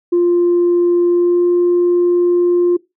sine tone with pitch glide, 349.2 to 351.6 Hz, F4 to F4, 0 to +12 cents, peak -8 dBFS, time 0.12-2.77 s, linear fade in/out 10 ms, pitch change +12 cents, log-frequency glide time 1.08-1.45 s, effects noise-tail reverb RT60 0.2 s tail -21 dB re dry + tanh soft clip ceiling -7 dBFS

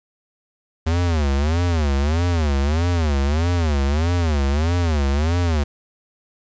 square tone with vibrato, 77.8 Hz, D#2, in tune, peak -17 dBFS, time 0.86-5.64 s, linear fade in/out 10 ms, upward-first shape sine, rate 1.6 Hz, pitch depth 220 cents each way, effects resampled to 16000 Hz + 8-bit

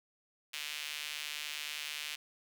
sawtooth tone with high-pass filter, 149.5 Hz, D3, 31 cents sharp, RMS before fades -41 dBFS, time 0.53-2.16 s, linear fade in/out 10 ms, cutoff 2700 Hz, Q 1.9, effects none

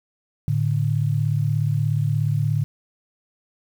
sine tone pair together, 110 / 146.83 Hz, A2 / D3, 0 / 0 cents, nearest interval perfect fourth, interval 500 cents, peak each -21 dBFS, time 0.48-2.64 s, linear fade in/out 0 ms, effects 8-bit

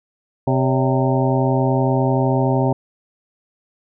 harmonic tone with a mistuned harmonic, 130.5 Hz, C3, 4 cents flat, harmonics 1 / 2 / 3 / 4 / 5 / 6 / 7, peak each -18 / -21 / -23 / -24 / -25 / -26 / -26 dBFS, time 0.47-2.73 s, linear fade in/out 5 ms, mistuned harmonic 4, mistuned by +120 cents, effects none

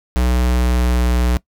square tone with pitch glide, 61.74 to 60.93 Hz, B1 to B1, 0 to -23 cents, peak -14 dBFS, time 0.16-1.37 s, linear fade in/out 0 ms, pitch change -23 cents, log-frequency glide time 0.27-1.08 s, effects noise-tail reverb RT60 0.1 s tail -21 dB re dry

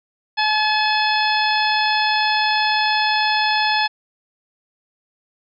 harmonic tone, 857 Hz, A5, 46 cents flat, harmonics 1 / 2 / 3 / 4 / 5 / 6, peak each -19 / -22 / -24 / -25 / -26 / -27 dBFS, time 0.37-3.88 s, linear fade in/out 20 ms, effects none

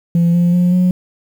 sine tone with pitch steps, 170.5 / 174.08 / 177.74 / 181.48 Hz, F3 / F3 / F3 / F#3, -41 / -5 / +31 / -33 cents, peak -7 dBFS, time 0.15-0.91 s, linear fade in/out 2 ms, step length 190 ms, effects tanh soft clip ceiling -8 dBFS + 7-bit

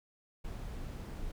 brown noise, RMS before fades -41 dBFS, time 0.44-1.32 s, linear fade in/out 10 ms, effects none

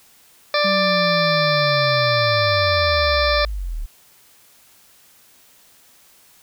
harmonic tone, 590 Hz, D5, 8 cents sharp, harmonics 1 / 2 / 3 / 4 / 6 / 7 / 8 / 9, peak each -19 / -22 / -24 / -25 / -27 / -27 / -28 / -29 dBFS, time 0.54-3.45 s, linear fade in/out 2 ms
sine linear sweep, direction down, 196 to 34.11 Hz, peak -23 dBFS, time 0.64-3.86 s, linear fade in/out 10 ms
effects white hiss -52 dBFS RMS until 6.42 s

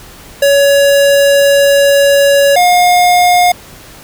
square tone pair in turn, 562 / 714.2 Hz, C#5 / F5, +24 / +39 cents, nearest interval major third, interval 415 cents, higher second, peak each -6 dBFS, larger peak neither, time 0.42-2.56 / 2.56-3.52 s, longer first, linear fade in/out 5 ms, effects pink hiss -35 dBFS RMS until 4.03 s

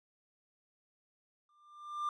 triangle tone with exponential growth, 1192 Hz, D6, 25 cents sharp, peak -28 dBFS, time 1.49-2.09 s, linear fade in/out 2 ms, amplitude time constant 130 ms, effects tanh soft clip ceiling -24 dBFS + resampled to 24000 Hz

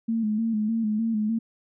sine tone with vibrato, 219.9 Hz, A3, 1 cent flat, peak -22 dBFS, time 0.08-1.39 s, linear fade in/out 10 ms, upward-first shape square, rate 3.3 Hz, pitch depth 55 cents each way, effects none

